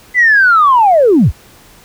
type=linear sweep; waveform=sine; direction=down; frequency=2028 to 40.18 Hz; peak=-4 dBFS; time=0.14-1.32 s; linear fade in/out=50 ms; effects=tanh soft clip ceiling 0 dBFS + pink hiss -42 dBFS RMS until 1.84 s